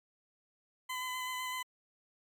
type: tone with vibrato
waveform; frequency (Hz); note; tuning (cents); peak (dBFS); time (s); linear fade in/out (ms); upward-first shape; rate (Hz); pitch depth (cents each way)
20% pulse; 1014; B5; +45; -31; 0.89-1.63; 10; square; 7.9; 13
effects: MP3 96 kbps